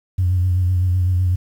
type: tone with vibrato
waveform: sine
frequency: 90.8 Hz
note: F#2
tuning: 32 cents flat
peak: -13 dBFS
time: 0.18-1.36 s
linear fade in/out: 10 ms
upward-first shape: sine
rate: 7.9 Hz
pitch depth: 42 cents each way
effects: tanh soft clip ceiling -10 dBFS + 8-bit